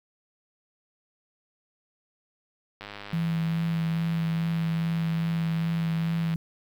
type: click train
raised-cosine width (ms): 0.3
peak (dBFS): -23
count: 361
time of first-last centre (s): 2.81-6.339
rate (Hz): 102
type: tone with vibrato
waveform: sine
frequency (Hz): 165.2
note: E3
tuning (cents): +4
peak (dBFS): -24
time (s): 3.13-6.36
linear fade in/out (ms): 2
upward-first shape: sine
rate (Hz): 2.4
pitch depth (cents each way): 12
effects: 9-bit